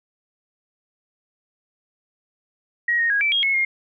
sine tone with pitch steps, 1896 / 1859 / 1646 / 2325 / 3264 / 2185 / 2131 Hz, A#6 / A#6 / G#6 / D7 / G#7 / C#7 / C7, +29 / -5 / -16 / -18 / -31 / -26 / +31 cents, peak -17 dBFS, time 2.88-3.65 s, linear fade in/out 5 ms, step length 110 ms, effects none

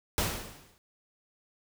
pink noise with exponential decay, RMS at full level -26 dBFS, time 0.18-0.78 s, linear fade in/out 0 ms, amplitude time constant 130 ms, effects none

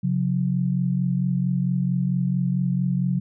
sine tone pair together, 135.8 / 180.26 Hz, C#3 / F#3, -35 / -45 cents, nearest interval perfect fourth, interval 490 cents, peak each -23 / -22 dBFS, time 0.03-3.2 s, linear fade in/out 10 ms, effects none

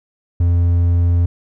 triangle tone, 86.5 Hz, F2, 16 cents flat, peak -9 dBFS, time 0.4-1.26 s, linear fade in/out 5 ms, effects none

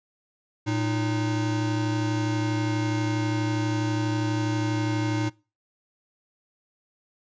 square tone pair together, 113.23 / 307.4 Hz, A#2 / D#4, -50 / -21 cents, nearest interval octave + perfect fourth, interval 1729 cents, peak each -27 / -28 dBFS, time 0.66-5.3 s, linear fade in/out 20 ms, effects noise-tail reverb RT60 0.3 s tail -22 dB re dry + resampled to 16000 Hz

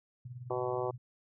sine tone with tremolo, 123.47 Hz, B2, in tune, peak -39 dBFS, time 0.25-0.98 s, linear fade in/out 5 ms, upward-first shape sine, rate 19 Hz, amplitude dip 70%
harmonic tone, 125.1 Hz, B2, 23 cents sharp, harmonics 3 / 4 / 5 / 6 / 7 / 8 / 9, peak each -35 / -37 / -39 / -41 / -42 / -43 / -44 dBFS, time 0.5-0.91 s, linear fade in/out 5 ms
effects none

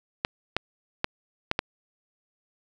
clicks, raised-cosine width 0.3 ms, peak -7 dBFS, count 5, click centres 0.249 / 0.566 / 1.044 / 1.514 / 1.591 s, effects none

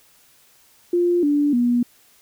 sine tone with pitch steps, 350 / 290.9 / 241.8 Hz, F4 / D4 / B3, +4 / -16 / -36 cents, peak -15 dBFS, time 0.93-1.83 s, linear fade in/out 5 ms, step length 300 ms, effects white hiss -55 dBFS RMS until 2.21 s

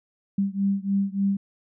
sine beating tone pair, 196 / 199.4 Hz, G3 / G3, 0 / +30 cents, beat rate 3.4 Hz, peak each -24 / -25 dBFS, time 0.38-1.37 s, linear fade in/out 5 ms, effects none

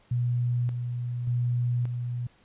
sine tone with tremolo, 121.7 Hz, B2, 25 cents flat, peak -23 dBFS, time 0.11-2.27 s, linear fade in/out 5 ms, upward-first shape square, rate 0.86 Hz, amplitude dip 45%, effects pink hiss -61 dBFS RMS until 2.44 s + resampled to 8000 Hz

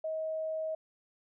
sine tone, 634 Hz, D#5, 32 cents sharp, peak -32 dBFS, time 0.04-0.75 s, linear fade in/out 5 ms, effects none

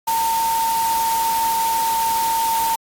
sine tone in noise, 908 Hz, A#5, 46 cents flat, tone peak -17 dBFS, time 0.07-2.76 s, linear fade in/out 10 ms, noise white, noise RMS -27 dBFS, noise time 0.07-2.76 s, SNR +7 dB, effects AAC 64 kbps

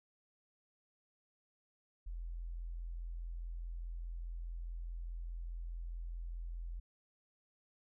sine tone, 42.4 Hz, E1, 50 cents sharp, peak -40 dBFS, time 2.06-6.8 s, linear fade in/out 10 ms, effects none

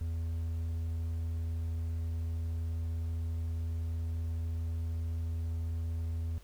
triangle tone, 82.41 Hz, E2, in tune, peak -30 dBFS, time 0.01-6.38 s, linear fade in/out 0 ms, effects added 50 Hz sine -53 dBFS peak until 6.43 s + pink hiss -62 dBFS RMS until 6.43 s

